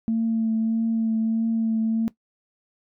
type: tone with vibrato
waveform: sine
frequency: 224.5 Hz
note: A3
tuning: 35 cents sharp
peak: -19 dBFS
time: 0.08-2.08 s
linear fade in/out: 0 ms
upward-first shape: triangle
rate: 1.6 Hz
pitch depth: 21 cents each way
effects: noise-tail reverb RT60 0.1 s tail -18 dB re dry + tanh soft clip ceiling -15 dBFS

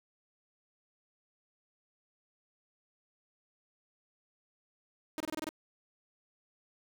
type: tone bursts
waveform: sawtooth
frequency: 311.1 Hz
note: D#4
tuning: in tune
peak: -31 dBFS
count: 7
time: 5.18-5.491 s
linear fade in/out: 0 ms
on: 23 ms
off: 25 ms
effects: 10-bit

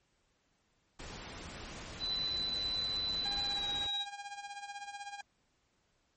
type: noise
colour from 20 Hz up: pink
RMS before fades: -46 dBFS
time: 0.99-3.87 s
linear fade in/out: 5 ms
type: tone with pitch glide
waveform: sine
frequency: 3997 to 3843 Hz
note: B7 to B7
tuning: +20 to -48 cents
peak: -33 dBFS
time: 1.99-4.06 s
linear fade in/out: 50 ms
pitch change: -68 cents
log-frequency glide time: 3.47-3.69 s
type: tone with tremolo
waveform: sawtooth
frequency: 809 Hz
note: G#5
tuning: 46 cents flat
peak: -36 dBFS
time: 3.25-5.21 s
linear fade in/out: 2 ms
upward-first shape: sine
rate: 16 Hz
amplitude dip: 70%
effects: pink hiss -75 dBFS RMS until 6.16 s + MP3 32 kbps

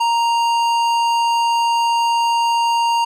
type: tone with tanh clipping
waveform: sine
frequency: 932.3 Hz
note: A#5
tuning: in tune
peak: -16 dBFS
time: 0-3.05 s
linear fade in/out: 10 ms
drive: 15 dB
effects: none

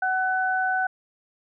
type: tone pair together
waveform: sine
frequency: 749.2 / 1500 Hz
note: F#5 / F#6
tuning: +21 / +23 cents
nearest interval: octave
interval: 1202 cents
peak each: -24 dBFS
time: 0.02-0.87 s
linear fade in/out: 5 ms
effects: none

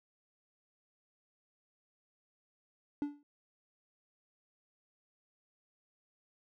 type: tone with exponential decay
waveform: triangle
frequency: 290 Hz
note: D4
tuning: 22 cents flat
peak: -27 dBFS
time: 3.02-3.23 s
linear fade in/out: 1 ms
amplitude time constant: 45 ms
effects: none

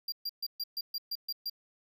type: tone bursts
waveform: square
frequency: 4761 Hz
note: D8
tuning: 23 cents sharp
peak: -33 dBFS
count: 9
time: 0.08-1.498 s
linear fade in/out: 5 ms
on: 42 ms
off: 130 ms
effects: none

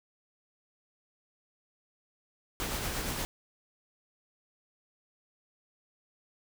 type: noise with tremolo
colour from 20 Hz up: pink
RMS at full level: -33 dBFS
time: 2.6-3.25 s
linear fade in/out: 0 ms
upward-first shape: triangle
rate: 8.6 Hz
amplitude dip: 35%
effects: none

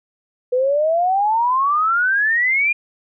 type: exponential sweep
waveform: sine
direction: up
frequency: 490.1 to 2442 Hz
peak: -14 dBFS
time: 0.52-2.73 s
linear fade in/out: 10 ms
effects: none

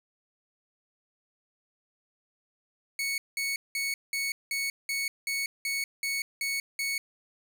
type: tone bursts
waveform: sawtooth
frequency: 2217 Hz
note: C#7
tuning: in tune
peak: -25 dBFS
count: 11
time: 2.99-6.98 s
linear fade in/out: 2 ms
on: 190 ms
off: 190 ms
effects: none

